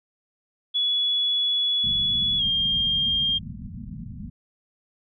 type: tone with pitch glide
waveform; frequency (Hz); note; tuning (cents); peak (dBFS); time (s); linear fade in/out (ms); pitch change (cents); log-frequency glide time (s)
sine; 3395 to 3210; G#7 to G7; +37 to +40; -20; 0.74-3.39; 20; -97; 2.38-2.43
type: low-pass noise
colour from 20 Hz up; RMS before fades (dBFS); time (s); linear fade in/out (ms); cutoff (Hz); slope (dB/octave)
white; -36; 1.83-4.3; 10; 240; 96
effects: none